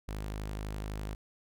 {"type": "tone", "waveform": "sawtooth", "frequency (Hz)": 51.91, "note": "G#1", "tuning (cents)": 0, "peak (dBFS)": -32, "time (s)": [0.08, 1.15], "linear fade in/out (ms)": 5, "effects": []}